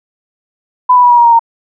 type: tone with pitch steps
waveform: sine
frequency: 1000 / 986.8 / 973.8 / 960.9 / 948.2 / 935.7 / 923.4 Hz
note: B5 / B5 / B5 / B5 / A#5 / A#5 / A#5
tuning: +21 / -2 / -25 / -48 / +29 / +6 / -17 cents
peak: -3 dBFS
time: 0.89-1.394 s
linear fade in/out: 10 ms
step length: 72 ms
effects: none